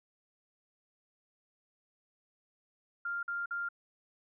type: tone bursts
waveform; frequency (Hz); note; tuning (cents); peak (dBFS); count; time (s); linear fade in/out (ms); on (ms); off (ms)
sine; 1396.9; F6; 0; -33; 3; 3.05-3.688; 5; 180; 49
effects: none